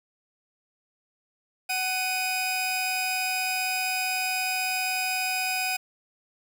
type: tone pair together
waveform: sawtooth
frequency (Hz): 747.5 / 2489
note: F#5 / D#7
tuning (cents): +17 / 0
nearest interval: octave + major sixth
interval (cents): 2083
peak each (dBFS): -26 / -24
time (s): 1.69-5.77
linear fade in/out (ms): 10
effects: 9-bit